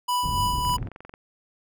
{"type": "tone with tremolo", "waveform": "square", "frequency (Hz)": 987.8, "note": "B5", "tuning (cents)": 0, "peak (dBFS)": -22, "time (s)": [0.08, 0.77], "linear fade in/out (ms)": 10, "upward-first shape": "sine", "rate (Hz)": 3.5, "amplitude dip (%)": 40}
{"type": "low-pass noise", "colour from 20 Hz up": "white", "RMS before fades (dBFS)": -30, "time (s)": [0.23, 0.89], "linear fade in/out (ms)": 5, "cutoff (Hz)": 110, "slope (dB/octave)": 12}
{"type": "click train", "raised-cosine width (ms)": 0.5, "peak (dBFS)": -27, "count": 12, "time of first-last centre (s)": [0.65, 1.139], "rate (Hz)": 22.5}
{"effects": []}